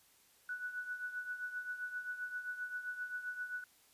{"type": "tone with tremolo", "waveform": "sine", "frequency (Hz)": 1480, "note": "F#6", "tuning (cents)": 0, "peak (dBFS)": -36, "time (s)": [0.49, 3.64], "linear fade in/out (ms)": 2, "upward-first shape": "triangle", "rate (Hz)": 7.6, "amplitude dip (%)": 75, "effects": ["white hiss -67 dBFS RMS until 3.93 s", "resampled to 32000 Hz"]}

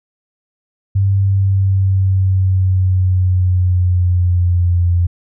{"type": "tone with pitch glide", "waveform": "sine", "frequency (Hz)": [98, 87.31], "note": ["G2", "F2"], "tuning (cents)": [0, 0], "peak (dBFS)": -10, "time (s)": [0.95, 5.07], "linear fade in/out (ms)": 10, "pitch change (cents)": -200, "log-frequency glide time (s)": [1.19, 4.88], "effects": []}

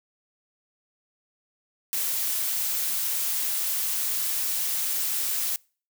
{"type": "noise", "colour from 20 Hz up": "blue", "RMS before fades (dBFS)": -27, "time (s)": [1.93, 5.56], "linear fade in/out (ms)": 0, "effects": ["noise-tail reverb RT60 0.4 s tail -26 dB re dry"]}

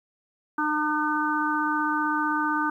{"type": "harmonic tone", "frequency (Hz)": 302.6, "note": "D#4", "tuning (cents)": -48, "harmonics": [1, 3, 4, 5], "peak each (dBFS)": [-28, -28, -28, -28], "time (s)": [0.58, 2.7], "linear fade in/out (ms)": 5, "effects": ["10-bit"]}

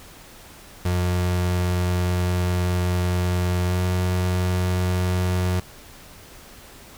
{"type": "tone with pitch glide", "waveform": "35% pulse", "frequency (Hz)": [89.5, 90.75], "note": ["F2", "F#2"], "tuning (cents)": [43, -33], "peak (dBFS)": -18, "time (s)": [0.85, 5.6], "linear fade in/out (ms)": 5, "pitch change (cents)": 24, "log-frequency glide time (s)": [3.67, 3.79], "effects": ["pink hiss -45 dBFS RMS until 6.97 s"]}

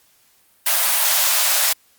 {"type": "high-pass noise", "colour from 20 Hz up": "white", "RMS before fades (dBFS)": -17, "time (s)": [0.66, 1.73], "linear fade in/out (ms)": 5, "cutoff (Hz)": 560, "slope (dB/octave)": 96, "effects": ["white hiss -57 dBFS RMS until 1.98 s", "Opus 48 kbps"]}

